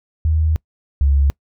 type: tone pair in turn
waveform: sine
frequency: 78.7 / 69.71 Hz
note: D#2 / C#2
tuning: +20 / +10 cents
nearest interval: major second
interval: 210 cents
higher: first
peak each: -13 / -11 dBFS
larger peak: second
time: 0.25-0.56 / 1.01-1.3 s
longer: first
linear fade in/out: 0 ms
effects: noise-tail reverb RT60 0.1 s tail -25 dB re dry